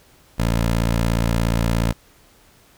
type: tone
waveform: 15% pulse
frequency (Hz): 57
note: A#1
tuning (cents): -38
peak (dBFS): -11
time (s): 0.38-1.93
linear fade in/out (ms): 20
effects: pink hiss -53 dBFS RMS until 2.77 s